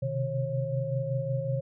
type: tone cluster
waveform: sine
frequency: 127.4 / 132.7 / 153.7 / 542 Hz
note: C3 / C3 / D#3 / C#5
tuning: -46 / +25 / -21 / -39 cents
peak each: -31 / -34 / -35 / -32 dBFS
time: 0.02-1.61 s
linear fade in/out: 10 ms
effects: none